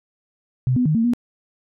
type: tone with pitch steps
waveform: sine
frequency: 127.5 / 248.7 / 154.2 / 227.4 / 240.6 Hz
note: C3 / B3 / D#3 / A#3 / B3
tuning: -44 / +12 / -15 / -43 / -45 cents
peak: -15 dBFS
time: 0.67-1.135 s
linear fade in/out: 0 ms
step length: 93 ms
effects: none